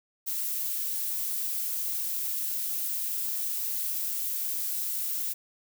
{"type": "noise", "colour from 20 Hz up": "violet", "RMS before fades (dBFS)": -31, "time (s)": [0.26, 5.34], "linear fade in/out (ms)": 20, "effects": []}